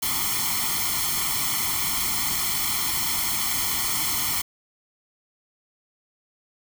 white noise with comb filter, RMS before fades -25 dBFS, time 0.02-4.42 s, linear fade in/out 10 ms, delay 0.93 ms, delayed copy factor +1, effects none

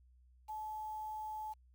sine tone with quantisation, 861 Hz, A5, 38 cents flat, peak -40 dBFS, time 0.48-1.54 s, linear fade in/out 20 ms, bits 10, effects added 62 Hz sine -62 dBFS peak until 1.74 s

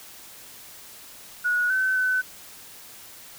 sine tone with pitch steps, 1459 / 1526 / 1511 Hz, F#6 / G6 / F#6, -25 / -47 / +36 cents, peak -20 dBFS, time 1.44-2.22 s, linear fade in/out 20 ms, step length 260 ms, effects white hiss -45 dBFS RMS until 3.38 s

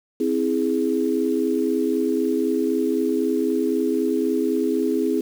sine chord, C augmented, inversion none, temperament equal with one note detuned, 261.6 / 325.5 / 415.3 Hz, C4 / E4 / G#4, 0 / -22 / 0 cents, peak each -23 dBFS, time 0.2-5.21 s, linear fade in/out 5 ms, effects 7-bit

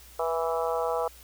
harmonic tone with a mistuned harmonic, 164.81 Hz, E3, in tune, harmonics 3 / 4 / 5 / 6 / 7 / 8, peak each -29 / -31 / -33 / -35 / -36 / -37 dBFS, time 0.19-1.08 s, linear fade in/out 5 ms, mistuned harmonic 3, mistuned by -15 cents, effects added 60 Hz sine -52 dBFS peak until 1.23 s + white hiss -52 dBFS RMS until 1.23 s

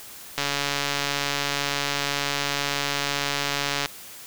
click train, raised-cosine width 0.2 ms, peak -7 dBFS, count 495, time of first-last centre 0.38-3.859 s, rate 142 Hz, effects white hiss -42 dBFS RMS until 4.26 s

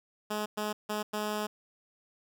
10% pulse tone bursts at uneven times, 211.1 Hz, G#3, 29 cents sharp, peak -23 dBFS, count 4, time 0.3-0.46 / 0.57-0.73 / 0.89-1.03 / 1.13-1.47 s, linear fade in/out 10 ms, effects none

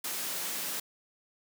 white high-pass noise, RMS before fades -35 dBFS, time 0.04-0.8 s, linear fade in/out 5 ms, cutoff 150 Hz, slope 96 dB/octave, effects none

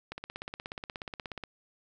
click train, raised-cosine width 0.3 ms, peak -22 dBFS, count 23, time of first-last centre 0.12-1.437 s, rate 16.7 Hz, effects none

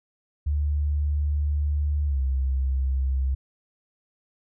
sine tone with pitch glide, 73.42 to 66.17 Hz, D2 to C2, 0 to +20 cents, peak -21 dBFS, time 0.46-3.35 s, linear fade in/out 10 ms, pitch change -180 cents, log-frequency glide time 2.06-2.2 s, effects none

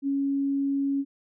sine tone, 277.2 Hz, C#4, in tune, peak -23 dBFS, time 0.02-1.05 s, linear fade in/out 50 ms, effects none

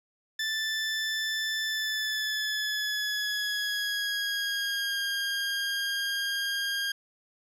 20% pulse tone with pitch glide, 1760 to 1613.9 Hz, A6 to G6, 0 to +50 cents, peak -23 dBFS, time 0.39-6.92 s, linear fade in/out 5 ms, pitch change -150 cents, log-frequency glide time 1.65-5 s, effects low-pass 11000 Hz 12 dB/octave

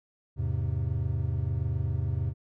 triangle chord, E augmented, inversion none, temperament equal, 82.41 / 103.83 / 130.81 Hz, E2 / G#2 / B#2, 0 / 0 / 0 cents, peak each -29 dBFS, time 0.36-2.34 s, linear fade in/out 50 ms, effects none

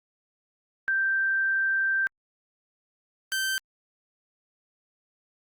sine / sawtooth tone pair in turn, 1568 / 1554.5 Hz, G6 / G6, 0 / -15 cents, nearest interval unison, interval 15 cents, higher first, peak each -22 dBFS, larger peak neither, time 0.88-2.07 / 3.32-3.58 s, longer first, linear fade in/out 0 ms, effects Opus 48 kbps

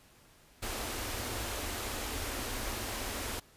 pink band-stop noise, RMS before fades -37 dBFS, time 0.62-3.4 s, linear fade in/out 10 ms, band 120 to 210 Hz, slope 96 dB/octave, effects pink hiss -61 dBFS RMS until 3.56 s + resampled to 32000 Hz

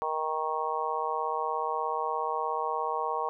harmonic tone, 156.8 Hz, D#3, 14 cents sharp, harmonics 3 / 4 / 5 / 6 / 7, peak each -35 / -38 / -34 / -33 / -33 dBFS, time 0.02-3.29 s, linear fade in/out 0 ms, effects none

